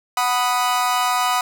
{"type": "chord", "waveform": "40% pulse", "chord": "B major", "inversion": "second", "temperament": "equal", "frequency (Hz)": [740, 987.8, 1244.5], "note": ["F#5", "B5", "D#6"], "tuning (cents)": [0, 0, 0], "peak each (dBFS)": -21, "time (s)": [0.17, 1.41], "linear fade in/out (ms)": 2, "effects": []}